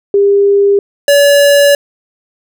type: tone pair in turn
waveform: sine / square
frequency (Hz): 401.1 / 570.5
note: G4 / C#5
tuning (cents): +40 / +50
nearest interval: tritone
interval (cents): 610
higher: second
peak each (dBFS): -5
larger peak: neither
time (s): 0.14-0.79 / 1.08-1.75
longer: second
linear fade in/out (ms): 2
effects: none